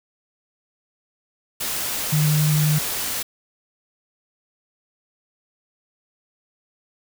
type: tone in noise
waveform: sine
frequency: 151.9 Hz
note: D#3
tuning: 41 cents flat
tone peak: -16 dBFS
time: 2.12-2.79 s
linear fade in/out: 10 ms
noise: white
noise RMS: -26 dBFS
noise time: 1.6-3.23 s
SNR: +7 dB
effects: none